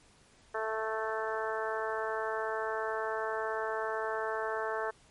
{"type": "harmonic tone", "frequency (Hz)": 220, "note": "A3", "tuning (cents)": 0, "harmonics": [2, 3, 4, 5, 6, 7, 8], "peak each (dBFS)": [-36, -38, -39, -40, -41, -41, -42], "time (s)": [0.54, 4.91], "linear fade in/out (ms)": 10, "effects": ["pink hiss -62 dBFS RMS until 5.1 s", "MP3 48 kbps"]}